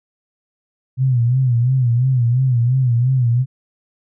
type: tone with vibrato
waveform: sine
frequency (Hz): 124.6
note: B2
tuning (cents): +16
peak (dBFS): -12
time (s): 0.97-3.46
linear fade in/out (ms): 50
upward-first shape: sine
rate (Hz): 2.9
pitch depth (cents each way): 110
effects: none